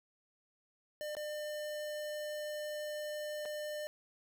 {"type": "tone with dropouts", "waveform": "square", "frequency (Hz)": 601, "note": "D5", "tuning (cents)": 40, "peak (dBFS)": -39, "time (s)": [1.01, 3.87], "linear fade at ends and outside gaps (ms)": 0, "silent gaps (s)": [[1.151, 1.168], [3.453, 3.457]], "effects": []}